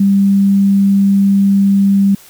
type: tone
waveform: sine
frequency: 197.6 Hz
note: G3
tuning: 14 cents sharp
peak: -7 dBFS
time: 0-2.15 s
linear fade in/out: 5 ms
effects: white hiss -41 dBFS RMS until 2.29 s